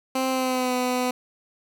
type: tone with pitch glide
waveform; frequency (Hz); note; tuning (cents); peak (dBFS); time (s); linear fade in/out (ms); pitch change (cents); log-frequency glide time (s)
15% pulse; 261.6 to 250.8; C4 to B3; 0 to +27; -16; 0.15-1.11; 5; -73; 0.3-0.74
effects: none